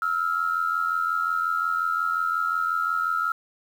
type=tone pair together; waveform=sine; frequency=1308.4 / 1394 Hz; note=E6 / F6; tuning=-13 / -4 cents; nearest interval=minor second; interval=109 cents; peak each=-24 / -25 dBFS; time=0.02-3.32 s; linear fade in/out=2 ms; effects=tanh soft clip ceiling -14 dBFS + 8-bit